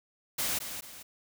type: noise with echo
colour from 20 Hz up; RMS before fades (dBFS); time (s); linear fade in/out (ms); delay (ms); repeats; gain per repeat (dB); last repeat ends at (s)
white; -31; 0.38-0.59; 10; 220; 2; -8; 1.03
effects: none